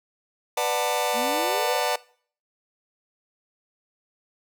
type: chord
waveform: sawtooth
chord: B minor seventh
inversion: none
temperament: just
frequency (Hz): 493.9 / 592.7 / 740.8 / 889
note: B4 / D5 / F#5 / A5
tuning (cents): 0 / +16 / +2 / +18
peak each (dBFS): -24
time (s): 0.57-1.96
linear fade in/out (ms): 5
type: exponential sweep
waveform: sine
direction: up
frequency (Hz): 220 to 587.3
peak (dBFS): -31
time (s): 1.13-1.83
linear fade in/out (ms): 50
effects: noise-tail reverb RT60 0.5 s tail -21 dB re dry